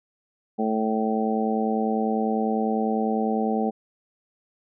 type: harmonic tone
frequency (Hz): 110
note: A2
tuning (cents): 0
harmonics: 2 / 3 / 4 / 5 / 6 / 7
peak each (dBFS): -24 / -33 / -28 / -33 / -35 / -28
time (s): 0.58-3.71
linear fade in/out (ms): 20
effects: none